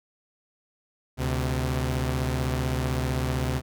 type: tone pair together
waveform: sawtooth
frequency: 72 / 128.29 Hz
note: D2 / C3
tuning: -34 / -34 cents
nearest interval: minor seventh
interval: 1000 cents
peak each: -24 / -23 dBFS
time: 1.17-3.62 s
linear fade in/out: 50 ms
effects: none